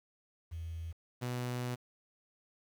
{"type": "tone pair in turn", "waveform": ["sine", "sawtooth"], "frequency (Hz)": [82.41, 123.48], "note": ["E2", "B2"], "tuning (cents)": [0, 0], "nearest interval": "perfect fifth", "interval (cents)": 700, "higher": "second", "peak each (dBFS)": [-38, -31], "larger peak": "second", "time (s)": [[0.51, 0.93], [1.21, 1.76]], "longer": "second", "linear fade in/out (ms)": 20, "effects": ["10-bit"]}